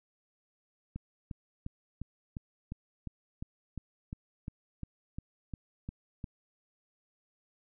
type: click train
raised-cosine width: 5 ms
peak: -26 dBFS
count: 16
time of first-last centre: 0.96-6.242 s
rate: 2.84 Hz
effects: none